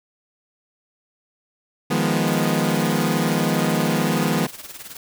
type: chord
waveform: sawtooth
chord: F half-diminished seventh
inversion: third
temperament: equal with one note detuned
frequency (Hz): 155.56 / 174.61 / 207.7 / 245.5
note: Eb3 / F3 / Ab3 / Cb4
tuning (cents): 0 / 0 / 0 / -10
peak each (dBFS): -20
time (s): 1.9-4.47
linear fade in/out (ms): 10
type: noise with tremolo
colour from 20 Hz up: white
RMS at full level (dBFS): -35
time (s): 2.27-4.97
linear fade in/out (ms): 2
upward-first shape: sine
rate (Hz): 19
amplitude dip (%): 70
effects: none